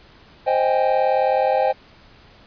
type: chord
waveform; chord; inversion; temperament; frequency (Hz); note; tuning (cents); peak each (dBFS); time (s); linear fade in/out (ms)
triangle; Ab major seventh; first; equal with one note detuned; 523.3 / 622.3 / 784 / 823.4; C5 / Eb5 / G5 / Ab5; 0 / 0 / 0 / -15; -18 / -20 / -19 / -22; 0.46-1.73; 20
effects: pink hiss -49 dBFS RMS until 2.46 s + resampled to 11025 Hz